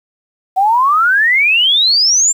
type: exponential sweep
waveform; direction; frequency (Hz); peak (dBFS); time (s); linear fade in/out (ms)
sine; up; 740 to 7459; -8; 0.56-2.33; 20
effects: 7-bit